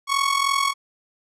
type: tone with amplitude modulation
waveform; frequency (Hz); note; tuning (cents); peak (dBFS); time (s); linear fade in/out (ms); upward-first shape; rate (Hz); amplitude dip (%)
sawtooth; 1108.7; C#6; 0; -12; 0.07-0.74; 50; sine; 43.1; 70
effects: low-pass 10000 Hz 12 dB/octave